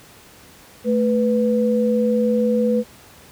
sine tone pair together, 220 / 493.9 Hz, A3 / B4, 0 / 0 cents, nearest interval octave + major second, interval 1400 cents, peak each -18 dBFS, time 0.84-2.84 s, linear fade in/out 50 ms, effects pink hiss -46 dBFS RMS until 3.31 s + high-pass 60 Hz 12 dB/octave

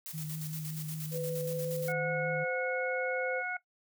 blue noise with tremolo, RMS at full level -42 dBFS, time 0.06-1.92 s, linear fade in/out 0 ms, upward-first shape square, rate 8.5 Hz, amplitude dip 50%
sine tone with vibrato, 155.56 Hz, D#3, in tune, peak -36 dBFS, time 0.13-2.45 s, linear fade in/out 20 ms, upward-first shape sine, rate 5.2 Hz, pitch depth 26 cents each way
sine tone with pitch glide, 500 to 516.1 Hz, B4 to C5, +21 to -24 cents, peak -33 dBFS, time 1.11-3.43 s, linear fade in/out 50 ms, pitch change +55 cents, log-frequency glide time 1.35-2.11 s
harmonic tone, 728 Hz, F#5, 28 cents flat, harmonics 1 / 2 / 3, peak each -39 / -36 / -38 dBFS, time 1.88-3.57 s, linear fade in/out 5 ms
effects noise-tail reverb RT60 0.1 s tail -17 dB re dry

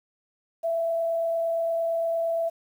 sine tone with frequency modulation, 665 Hz, E5, 15 cents sharp, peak -23 dBFS, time 0.63-2.5 s, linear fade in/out 20 ms, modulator 28.7 Hz, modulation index 0.22, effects 9-bit

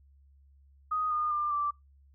sine tone with pitch steps, 1247 / 1220.6 / 1194.8 / 1169.6 Hz, D#6 / D#6 / D6 / D6, +3 / -34 / +29 / -7 cents, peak -27 dBFS, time 0.91-1.71 s, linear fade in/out 10 ms, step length 200 ms, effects noise-tail reverb RT60 0.2 s tail -24 dB re dry + added 69 Hz sine -57 dBFS peak until 2.14 s

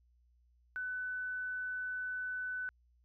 sine tone, 1500 Hz, F#6, 23 cents sharp, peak -36 dBFS, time 0.76-2.69 s, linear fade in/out 0 ms, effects added 60 Hz sine -66 dBFS peak until 3.04 s

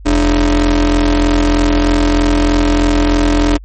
40% pulse ring-modulated tone, 126.4 Hz, B2, 41 cents sharp, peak -5 dBFS, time 0.05-3.58 s, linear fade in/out 20 ms, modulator 168 Hz, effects added 49 Hz sine -30 dBFS peak until 3.64 s + MP3 32 kbps

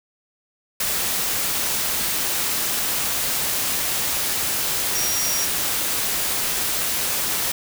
sine tone in noise, 5670 Hz, F8, 25 cents sharp, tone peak -24 dBFS, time 4.95-5.45 s, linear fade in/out 5 ms, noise white, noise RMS -23 dBFS, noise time 0.8-7.52 s, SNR -4 dB, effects none

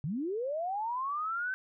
sine linear sweep, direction up, 130 to 1547 Hz, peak -31 dBFS, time 0.04-1.54 s, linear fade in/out 0 ms, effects none

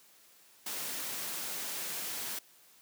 white noise, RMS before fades -38 dBFS, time 0.66-2.39 s, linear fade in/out 5 ms, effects white hiss -61 dBFS RMS until 2.81 s + high-pass 150 Hz 12 dB/octave

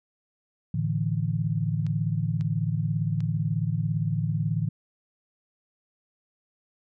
sine chord, A suspended fourth, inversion none, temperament equal, 110 / 146.83 / 164.81 Hz, A2 / D3 / E3, 0 / 0 / 0 cents, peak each -28 dBFS, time 0.74-4.69 s, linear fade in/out 5 ms
clicks, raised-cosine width 0.2 ms, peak -29 dBFS, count 3, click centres 1.866 / 2.41 / 3.205 s
effects none

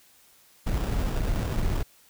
brown noise with sample-and-hold, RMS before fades -26 dBFS, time 0.66-1.83 s, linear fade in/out 10 ms, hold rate 2100 Hz, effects white hiss -58 dBFS RMS until 2.09 s

